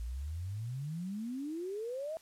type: exponential sweep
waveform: sine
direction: up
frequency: 54.9 to 661 Hz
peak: -36 dBFS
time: 0-2.17 s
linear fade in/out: 0 ms
effects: white hiss -61 dBFS RMS until 2.21 s + low-pass 11000 Hz 12 dB/octave